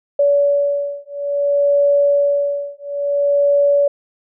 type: beating tone pair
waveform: sine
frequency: 570 / 570.58 Hz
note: C#5 / C#5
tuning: +48 / +50 cents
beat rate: 0.58 Hz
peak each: -16 dBFS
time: 0.19-3.88 s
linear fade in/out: 5 ms
effects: none